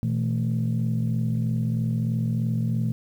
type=tone cluster; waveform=sine; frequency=120.2 / 163.3 / 220.7 Hz; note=B2 / E3 / A3; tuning=-46 / -16 / +5 cents; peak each=-23 / -27 / -27 dBFS; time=0.03-2.92 s; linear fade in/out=0 ms; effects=tanh soft clip ceiling -16 dBFS + 9-bit